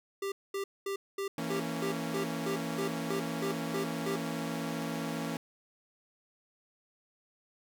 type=tone bursts; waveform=square; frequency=394.3 Hz; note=G4; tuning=10 cents sharp; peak=-33 dBFS; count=13; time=0.22-4.16 s; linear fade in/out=5 ms; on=100 ms; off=220 ms
type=chord; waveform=sawtooth; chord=A# diminished; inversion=second; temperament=equal with one note detuned; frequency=164.81 / 229.7 / 277.2 Hz; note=E3 / A#3 / C#4; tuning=0 / -25 / 0 cents; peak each=-34 dBFS; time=1.38-5.37 s; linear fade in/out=2 ms
effects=none